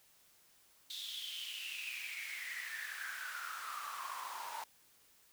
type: noise with high-pass filter sweep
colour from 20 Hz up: pink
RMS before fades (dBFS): -44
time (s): 0.9-4.64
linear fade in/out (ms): 2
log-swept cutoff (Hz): 3700 to 870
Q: 9.3
effects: white hiss -67 dBFS RMS until 5.32 s